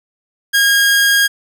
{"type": "tone", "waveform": "sawtooth", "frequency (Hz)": 1629, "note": "G#6", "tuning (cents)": -34, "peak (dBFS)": -6, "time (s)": [0.53, 1.28], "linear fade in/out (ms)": 20, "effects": []}